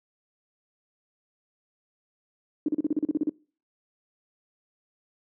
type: tone bursts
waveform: sine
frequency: 300.7 Hz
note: D4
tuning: 41 cents sharp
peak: -20 dBFS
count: 11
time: 2.66-3.294 s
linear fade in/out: 2 ms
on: 24 ms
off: 37 ms
effects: noise-tail reverb RT60 0.4 s tail -25 dB re dry + high-pass 200 Hz 12 dB/octave